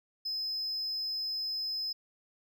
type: tone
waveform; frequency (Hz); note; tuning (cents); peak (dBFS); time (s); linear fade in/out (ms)
triangle; 5100; D#8; +42; -31; 0.25-1.93; 10
effects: none